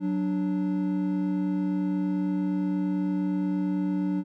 triangle tone pair together, 185 / 293.7 Hz, F#3 / D4, 0 / 0 cents, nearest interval minor sixth, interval 800 cents, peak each -25 dBFS, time 0-4.24 s, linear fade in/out 50 ms, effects none

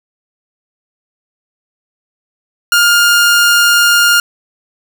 sawtooth tone, 1411 Hz, F6, 17 cents sharp, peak -3 dBFS, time 2.72-4.2 s, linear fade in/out 2 ms, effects none

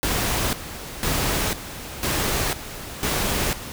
pink noise with tremolo, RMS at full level -23 dBFS, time 0.03-3.72 s, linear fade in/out 0 ms, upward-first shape square, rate 1 Hz, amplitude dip 75%, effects none

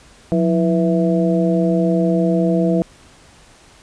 harmonic tone with a mistuned harmonic, 164.81 Hz, E3, in tune, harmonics 1 / 2 / 3 / 4, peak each -16 / -19 / -21 / -22 dBFS, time 0.32-2.82 s, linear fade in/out 0 ms, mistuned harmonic 1, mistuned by +140 cents, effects pink hiss -47 dBFS RMS until 3.82 s + resampled to 22050 Hz

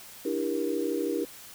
sine chord, E half-diminished seventh, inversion third, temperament just, 296.7 / 329.6 / 395.6 / 474.7 Hz, D4 / E4 / G4 / Bb4, +18 / 0 / +16 / +31 cents, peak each -32 dBFS, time 0.25-1.25 s, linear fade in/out 5 ms, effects white hiss -47 dBFS RMS until 1.54 s

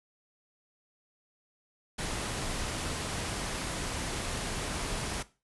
pink low-pass noise, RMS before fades -35 dBFS, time 1.98-5.23 s, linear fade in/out 10 ms, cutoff 11000 Hz, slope 96 dB/octave, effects noise-tail reverb RT60 0.3 s tail -17 dB re dry

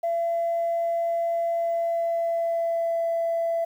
sine tone with pitch glide, 676 to 669 Hz, E5 to E5, +43 to +25 cents, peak -21 dBFS, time 0.03-3.65 s, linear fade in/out 10 ms, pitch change -18 cents, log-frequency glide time 1.5-3.03 s, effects tanh soft clip ceiling -19 dBFS + 9-bit

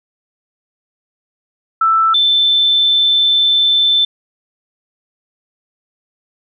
sine tone pair in turn, 1324 / 3535 Hz, E6 / A7, +7 / +7 cents, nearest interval octave + perfect fourth, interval 1700 cents, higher second, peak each -9 dBFS, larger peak neither, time 1.81-2.14 / 2.14-4.05 s, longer second, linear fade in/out 5 ms, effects none

